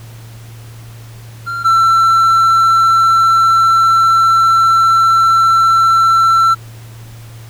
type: tone pair in turn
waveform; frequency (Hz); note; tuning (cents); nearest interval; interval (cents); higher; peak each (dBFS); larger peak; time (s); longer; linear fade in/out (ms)
triangle; 1381 / 1342.5; F6 / E6; -20 / +31; unison; 49; first; -16 / -5; second; 1.46-1.64 / 1.64-6.55; second; 20
effects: added 114 Hz sine -31 dBFS peak until 7.49 s + pink hiss -41 dBFS RMS until 7.49 s